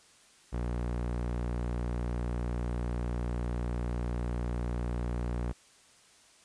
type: tone with low-pass filter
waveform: sawtooth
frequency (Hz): 60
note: B1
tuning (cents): -49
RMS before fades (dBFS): -33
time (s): 0.52-5.53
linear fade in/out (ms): 20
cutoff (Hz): 1800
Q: 0.51
effects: white hiss -60 dBFS RMS until 6.44 s + resampled to 22050 Hz